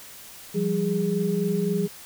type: tone cluster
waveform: sine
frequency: 171.7 / 195.5 / 411.9 Hz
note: F3 / G3 / G#4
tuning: -29 / -4 / -14 cents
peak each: -26 dBFS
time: 0.54-1.88 s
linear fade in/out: 20 ms
effects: white hiss -44 dBFS RMS until 2.05 s